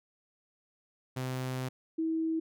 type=tone pair in turn; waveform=sawtooth / sine; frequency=128.9 / 322.9 Hz; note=C3 / E4; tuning=-26 / -36 cents; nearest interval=octave + major third; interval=1590 cents; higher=second; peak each=-29 / -28 dBFS; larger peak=second; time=1.16-1.69 / 1.98-2.4 s; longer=first; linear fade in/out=10 ms; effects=none